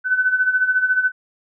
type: tone with tremolo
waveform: sine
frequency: 1509 Hz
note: F#6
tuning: 34 cents sharp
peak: -12 dBFS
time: 0.04-1.12 s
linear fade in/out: 50 ms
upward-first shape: sine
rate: 14 Hz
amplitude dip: 70%
effects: none